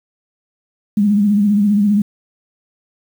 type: tone with vibrato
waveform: sine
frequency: 205.4 Hz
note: G#3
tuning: 19 cents flat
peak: -10 dBFS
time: 0.97-2.02 s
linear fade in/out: 5 ms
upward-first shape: sine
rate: 15 Hz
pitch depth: 60 cents each way
effects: 7-bit